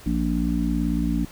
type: harmonic tone with a mistuned harmonic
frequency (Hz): 58.1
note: A#1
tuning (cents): -5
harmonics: 1 / 3 / 4 / 5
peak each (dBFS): -26 / -26 / -26 / -26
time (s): 0.06-1.25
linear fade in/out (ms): 5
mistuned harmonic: 1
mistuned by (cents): -35
effects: pink hiss -46 dBFS RMS until 1.31 s